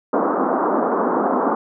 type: band-pass noise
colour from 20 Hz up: pink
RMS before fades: -19 dBFS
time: 0.13-1.55 s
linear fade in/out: 5 ms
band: 220 to 1300 Hz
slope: 48 dB/octave
effects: none